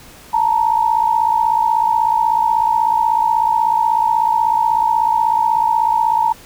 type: tone pair together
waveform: sine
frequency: 880 / 936.3 Hz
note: A5 / A#5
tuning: 0 / +7 cents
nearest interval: minor second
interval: 107 cents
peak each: -15 dBFS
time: 0.33-6.33 s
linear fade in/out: 10 ms
effects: pink hiss -41 dBFS RMS until 6.45 s